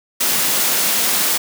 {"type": "high-pass noise", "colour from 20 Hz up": "white", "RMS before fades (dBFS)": -17, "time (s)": [0.2, 1.38], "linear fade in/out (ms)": 10, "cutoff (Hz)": 150, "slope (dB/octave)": 48, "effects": []}